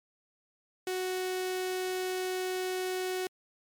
sawtooth tone with notch filter, 370 Hz, F#4, in tune, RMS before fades -33 dBFS, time 0.87-3.27 s, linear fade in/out 2 ms, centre 1000 Hz, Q 1.9, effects MP3 96 kbps

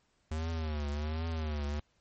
square tone with vibrato, 77.1 Hz, D#2, 15 cents flat, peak -33 dBFS, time 0.31-1.8 s, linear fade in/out 5 ms, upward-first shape triangle, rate 1.3 Hz, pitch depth 130 cents each way, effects pink hiss -73 dBFS RMS until 2 s + MP3 32 kbps

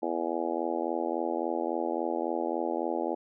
harmonic tone, 83.6 Hz, E2, 25 cents sharp, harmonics 3 / 4 / 5 / 6 / 7 / 8 / 9 / 10, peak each -38 / -33 / -37 / -36 / -36 / -39 / -38 / -37 dBFS, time 0.02-3.15 s, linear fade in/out 10 ms, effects none

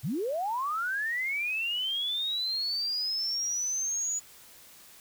sine linear sweep, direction up, 105 to 6900 Hz, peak -28 dBFS, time 0.03-4.2 s, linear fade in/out 20 ms, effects white hiss -53 dBFS RMS until 5 s

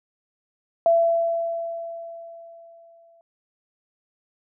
sine tone with exponential decay, 671 Hz, E5, 31 cents sharp, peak -13 dBFS, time 0.86-3.21 s, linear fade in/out 1 ms, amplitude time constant 510 ms, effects none

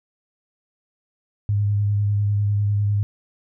sine tone with vibrato, 102.6 Hz, G#2, 21 cents flat, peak -17 dBFS, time 1.49-3.03 s, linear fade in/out 0 ms, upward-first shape square, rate 10 Hz, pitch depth 15 cents each way, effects none

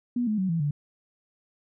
sine tone with pitch steps, 242.7 / 213.7 / 188.23 / 165.77 / 145.99 Hz, B3 / G#3 / F#3 / E3 / D3, -30 / +50 / +30 / +10 / -10 cents, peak -23 dBFS, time 0.16-0.71 s, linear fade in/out 5 ms, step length 110 ms, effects none

